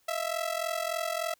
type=ring-modulated tone; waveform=sawtooth; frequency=659.3 Hz; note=E5; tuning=in tune; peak=-23 dBFS; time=0.08-1.34 s; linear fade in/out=5 ms; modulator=21.7 Hz; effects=white hiss -68 dBFS RMS until 1.39 s